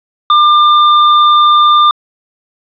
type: tone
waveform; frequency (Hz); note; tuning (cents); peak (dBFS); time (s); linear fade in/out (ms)
square; 1197; D6; +33; -5; 0.3-1.91; 2
effects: resampled to 11025 Hz + 7-bit

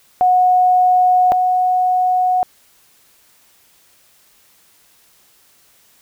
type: tone pair in turn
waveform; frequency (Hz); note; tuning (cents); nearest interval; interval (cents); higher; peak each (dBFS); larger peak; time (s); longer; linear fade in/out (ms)
sine; 731 / 733.8; F#5 / F#5; -21 / -15; unison; 6; second; -9 / -12; first; 0.21-1.32 / 1.32-2.43; neither; 0
effects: white hiss -53 dBFS RMS until 6.01 s

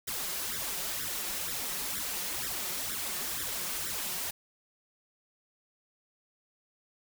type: noise with flanger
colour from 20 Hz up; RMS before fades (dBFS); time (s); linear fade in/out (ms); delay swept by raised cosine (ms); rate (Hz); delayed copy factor
white; -35; 0.07-4.31; 10; 0.54 to 5.64; 2.1; +1
effects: none

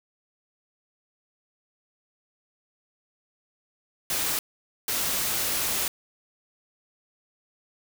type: noise bursts at uneven times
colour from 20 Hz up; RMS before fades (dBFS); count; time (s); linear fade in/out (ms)
white; -27; 2; 4.1-4.39 / 4.88-5.88; 2
effects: none

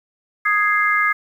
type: chord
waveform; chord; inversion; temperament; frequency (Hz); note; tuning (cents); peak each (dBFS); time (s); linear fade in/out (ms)
sine; Ab major; second; equal; 1244.5 / 1661.2 / 2093; Eb6 / Ab6 / C7; 0 / 0 / 0; -19; 0.45-1.13; 10
effects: 8-bit

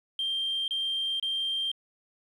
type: tone bursts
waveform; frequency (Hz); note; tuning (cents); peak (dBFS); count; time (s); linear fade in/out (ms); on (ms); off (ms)
sine; 3172; G7; +20; -26; 3; 0.19-1.716; 2; 490; 28
effects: tanh soft clip ceiling -23 dBFS + 10-bit

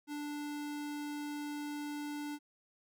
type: tone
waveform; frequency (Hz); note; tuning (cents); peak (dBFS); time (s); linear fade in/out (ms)
square; 293.7; D4; 0; -39; 0.07-2.39; 50
effects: none

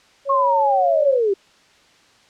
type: tone with vibrato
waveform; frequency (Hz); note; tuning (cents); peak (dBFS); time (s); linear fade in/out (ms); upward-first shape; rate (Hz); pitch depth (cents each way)
sine; 554; C#5; -1; -19; 0.25-1.2; 50; square; 14; 10
type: linear sweep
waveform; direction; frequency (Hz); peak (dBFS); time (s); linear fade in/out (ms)
sine; down; 1097 to 377.7; -15; 0.29-1.34; 10
effects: white hiss -53 dBFS RMS until 2.29 s + low-pass 5000 Hz 12 dB/octave

